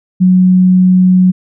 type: tone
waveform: sine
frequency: 183.9 Hz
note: F#3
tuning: 10 cents flat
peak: -4 dBFS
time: 0.2-1.32 s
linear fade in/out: 20 ms
effects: none